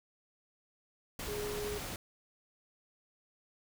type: tone in noise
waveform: sine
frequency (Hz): 415.8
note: G#4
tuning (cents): +2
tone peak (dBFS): -37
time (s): 1.28-1.78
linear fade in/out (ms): 2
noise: pink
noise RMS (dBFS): -41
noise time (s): 1.19-1.96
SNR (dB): +1
effects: none